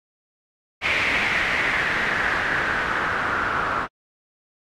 white noise with low-pass filter sweep, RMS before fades -23 dBFS, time 0.81-3.88 s, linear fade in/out 50 ms, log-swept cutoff 2300 to 1300 Hz, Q 3.9, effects AAC 64 kbps

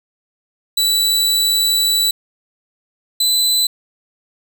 sawtooth tone pair in turn, 3951 / 4008 Hz, B7 / B7, 0 / +25 cents, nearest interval unison, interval 25 cents, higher second, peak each -10 dBFS, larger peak neither, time 0.77-2.11 / 3.2-3.67 s, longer first, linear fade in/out 5 ms, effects none

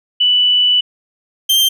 sine / 40% pulse tone pair in turn, 2971 / 3154 Hz, F#7 / G7, +6 / +10 cents, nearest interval minor second, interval 104 cents, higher second, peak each -9 dBFS, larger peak neither, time 0.2-0.81 / 1.49-1.69 s, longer first, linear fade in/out 10 ms, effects none

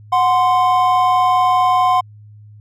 triangle tone pair together, 735.4 / 1040 Hz, F#5 / C6, -11 / -11 cents, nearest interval tritone, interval 600 cents, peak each -12 dBFS, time 0.12-2.01 s, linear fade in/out 10 ms, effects added 105 Hz sine -38 dBFS peak until 2.6 s

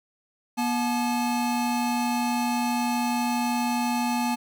square tone pair together, 241.3 / 860.7 Hz, B3 / A5, -40 / -38 cents, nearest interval octave + minor seventh, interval 2202 cents, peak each -26 / -28 dBFS, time 0.57-4.36 s, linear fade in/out 20 ms, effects none

